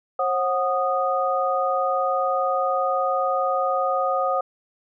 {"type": "tone cluster", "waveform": "sine", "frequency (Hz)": [537, 736, 1237], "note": ["C5", "F#5", "D#6"], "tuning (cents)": [45, -9, -10], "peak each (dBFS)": -24, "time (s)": [0.19, 4.41], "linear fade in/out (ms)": 5, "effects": []}